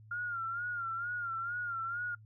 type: tone with vibrato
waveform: sine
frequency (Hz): 1396.9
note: F6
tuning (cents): 0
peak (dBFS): -34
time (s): 0.11-2.15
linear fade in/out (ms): 5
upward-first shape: sine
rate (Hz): 2.2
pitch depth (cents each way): 74
effects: noise-tail reverb RT60 0.1 s tail -26 dB re dry + added 108 Hz sine -53 dBFS peak until 2.25 s